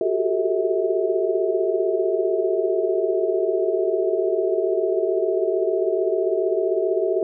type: tone cluster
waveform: sine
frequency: 363.8 / 379.3 / 399.4 / 446.2 / 646 Hz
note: F#4 / F#4 / G4 / A4 / E5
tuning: -29 / +43 / +32 / +24 / -35 cents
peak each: -25 dBFS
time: 0.01-7.23 s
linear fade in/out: 2 ms
effects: none